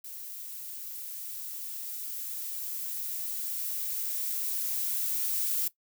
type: noise with level ramp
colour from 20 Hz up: violet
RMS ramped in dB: -42 to -29 dBFS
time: 0.04-5.68 s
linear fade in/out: 5 ms
effects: noise-tail reverb RT60 0.1 s tail -17 dB re dry